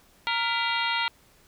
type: harmonic tone with a mistuned harmonic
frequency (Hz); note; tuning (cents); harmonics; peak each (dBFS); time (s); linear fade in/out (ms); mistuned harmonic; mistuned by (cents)
466.2; A#4; 0; 2 / 3 / 4 / 5 / 6 / 7 / 8 / 9; -29 / -31 / -32 / -33 / -34 / -34 / -35 / -36; 0.27-1.08; 0; 4; +120
effects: pink hiss -59 dBFS RMS until 1.47 s